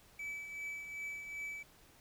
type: tone with tremolo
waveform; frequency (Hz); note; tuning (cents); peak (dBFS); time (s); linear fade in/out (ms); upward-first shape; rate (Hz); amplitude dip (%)
triangle; 2300; D7; -37; -37; 0.19-1.63; 5; triangle; 2.6; 55
effects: pink hiss -63 dBFS RMS until 2 s